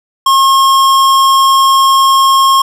sine tone with hard clipping, 1078 Hz, C#6, 49 cents flat, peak -7 dBFS, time 0.26-2.62 s, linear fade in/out 5 ms, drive 17 dB, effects none

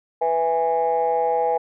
sine chord, E major, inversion second, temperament just, 494.4 / 659.3 / 824.1 Hz, B4 / E5 / G#5, +2 / 0 / -14 cents, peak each -21 / -24 / -20 dBFS, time 0.21-1.58 s, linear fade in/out 10 ms, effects tanh soft clip ceiling -11 dBFS

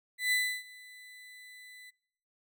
35% pulse tone with ADSR envelope, 2000 Hz, B6, 21 cents sharp, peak -23 dBFS, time 0.18-1.91 s, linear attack 140 ms, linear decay 310 ms, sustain -24 dB, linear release 19 ms, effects noise-tail reverb RT60 0.8 s tail -25 dB re dry

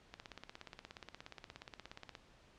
click train, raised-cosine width 0.2 ms, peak -30 dBFS, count 35, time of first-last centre 0.14-2.152 s, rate 16.9 Hz, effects pink hiss -65 dBFS RMS until 2.58 s + low-pass 5000 Hz 12 dB/octave

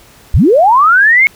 sine linear sweep, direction up, 37.89 to 2214 Hz, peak -4 dBFS, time 0.34-1.27 s, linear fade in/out 0 ms, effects pink hiss -42 dBFS RMS until 1.35 s

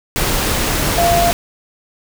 sine tone in noise, 689 Hz, F5, 24 cents flat, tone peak -12 dBFS, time 0.98-1.31 s, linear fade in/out 0 ms, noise pink, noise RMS -17 dBFS, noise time 0.16-1.33 s, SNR +2 dB, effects none

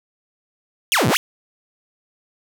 sawtooth exponential two-way sweep, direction down then up, 3478 to 99.9 to 3478 Hz, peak -11 dBFS, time 0.92-1.17 s, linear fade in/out 0 ms, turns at 1.08 s, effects none

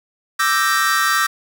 45% pulse chord, E half-diminished seventh, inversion third, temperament equal, 1174.7 / 1318.5 / 1568 / 1864.7 Hz, D6 / E6 / G6 / Bb6, 0 / 0 / 0 / 0 cents, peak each -21 / -20 / -20 / -21 dBFS, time 0.39-1.27 s, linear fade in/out 10 ms, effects none

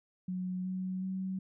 sine tone with pitch steps, 183.4 / 186.07 / 188.77 Hz, F#3 / F#3 / F#3, -15 / +10 / +35 cents, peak -33 dBFS, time 0.28-1.39 s, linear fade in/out 5 ms, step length 370 ms, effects none

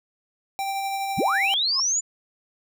square tone with tremolo, 784 Hz, G5, in tune, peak -25 dBFS, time 0.59-1.54 s, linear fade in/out 0 ms, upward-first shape sine, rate 12 Hz, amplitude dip 25%
sine linear sweep, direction up, 45.42 to 7120 Hz, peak -20 dBFS, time 1.17-2.01 s, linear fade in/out 20 ms
sine tone with exponential growth, 1076 Hz, C6, 48 cents sharp, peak -24 dBFS, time 1.69-1.8 s, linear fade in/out 2 ms, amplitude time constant 22 ms
effects none

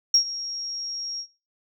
sine tone with ADSR envelope, 5588 Hz, F8, in tune, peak -12 dBFS, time 0.14-1.27 s, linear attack 4 ms, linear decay 93 ms, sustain -17 dB, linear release 77 ms, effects noise-tail reverb RT60 0.3 s tail -19 dB re dry + tanh soft clip ceiling -8 dBFS

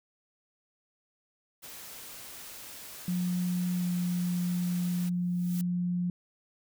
white noise, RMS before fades -45 dBFS, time 1.62-5.1 s, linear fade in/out 20 ms
sine tone with pitch glide, 178.9 to 177.25 Hz, F3 to F3, +42 to +26 cents, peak -27 dBFS, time 3.08-6.1 s, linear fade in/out 2 ms, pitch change -16 cents, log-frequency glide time 3.79-3.86 s
blue noise with exponential growth, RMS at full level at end -40 dBFS, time 5.1-5.61 s, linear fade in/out 0 ms, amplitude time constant 110 ms
effects none

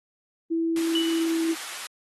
sine tone with pitch glide, 329.6 to 327.7 Hz, E4 to E4, 0 to -10 cents, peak -22 dBFS, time 0.5-1.55 s, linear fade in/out 20 ms, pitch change -10 cents, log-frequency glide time 1.1-1.44 s
pink high-pass noise, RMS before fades -37 dBFS, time 0.76-1.87 s, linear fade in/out 2 ms, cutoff 1200 Hz, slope 12 dB/octave
sine tone with exponential decay, 2960 Hz, F#7, in tune, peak -23 dBFS, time 0.95-1.46 s, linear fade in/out 2 ms, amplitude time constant 110 ms
effects AAC 32 kbps

